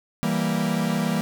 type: chord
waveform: 45% pulse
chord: E diminished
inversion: none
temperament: equal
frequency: 164.81 / 196 / 233.1 Hz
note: E3 / G3 / Bb3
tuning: 0 / 0 / 0 cents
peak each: -26 dBFS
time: 0.23-1.21 s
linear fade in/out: 0 ms
effects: none